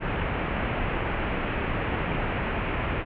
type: low-pass noise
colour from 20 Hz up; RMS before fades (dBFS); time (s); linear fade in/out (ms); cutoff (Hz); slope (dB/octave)
pink; -28; 0-3.05; 50; 2800; 48
effects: none